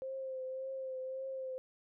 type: tone with vibrato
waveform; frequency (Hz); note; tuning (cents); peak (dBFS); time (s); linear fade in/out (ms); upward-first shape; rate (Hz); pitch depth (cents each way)
sine; 525; C5; +6; -38; 0.02-1.58; 0; triangle; 1.8; 31
effects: none